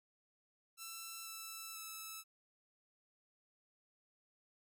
5% pulse tone with pitch steps, 1335 / 1322 / 1309 Hz, E6 / E6 / E6, +22 / +5 / -13 cents, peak -35 dBFS, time 0.77-2.24 s, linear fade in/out 50 ms, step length 490 ms, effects none

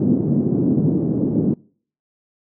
white band-pass noise, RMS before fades -18 dBFS, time 0-1.54 s, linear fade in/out 5 ms, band 140 to 300 Hz, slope 24 dB/octave, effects noise-tail reverb RT60 0.5 s tail -25 dB re dry

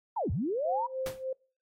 sine linear two-way sweep, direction down then up, 987.8 to 65.8 to 987.8 Hz, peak -28 dBFS, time 0.16-0.87 s, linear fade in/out 10 ms, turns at 0.31 s
sine tone with tremolo, 523.3 Hz, C5, in tune, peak -30 dBFS, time 0.65-1.33 s, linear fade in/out 5 ms, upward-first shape sine, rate 3.4 Hz, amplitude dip 80%
pink noise with exponential decay, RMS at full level -35 dBFS, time 1.06-1.24 s, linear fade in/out 2 ms, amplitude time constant 37 ms
effects noise-tail reverb RT60 0.4 s tail -25 dB re dry + AAC 48 kbps

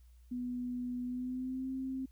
sine tone with pitch glide, 246.9 to 263.1 Hz, B3 to C4, 0 to +10 cents, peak -35 dBFS, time 0.31-2.06 s, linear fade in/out 10 ms, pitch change +110 cents, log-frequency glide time 1.04-1.7 s, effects added 60 Hz sine -56 dBFS peak until 2.11 s + white hiss -75 dBFS RMS until 2.11 s

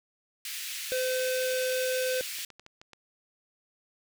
pink high-pass noise, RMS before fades -37 dBFS, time 0.45-2.45 s, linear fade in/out 2 ms, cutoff 2100 Hz, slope 24 dB/octave
square tone, 512 Hz, C5, 38 cents flat, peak -28 dBFS, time 0.92-2.21 s, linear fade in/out 0 ms
clicks, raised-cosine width 0.2 ms, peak -31 dBFS, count 6, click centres 2.386 / 2.503 / 2.596 / 2.664 / 2.815 / 2.933 s
effects none

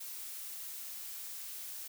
blue noise, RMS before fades -44 dBFS, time 0-1.88 s, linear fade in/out 10 ms, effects none

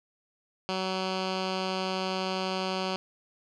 10% pulse tone with low-pass filter, 187.9 Hz, F#3, 27 cents sharp, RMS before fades -31 dBFS, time 0.69-2.96 s, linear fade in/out 0 ms, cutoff 4300 Hz, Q 2.5, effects none

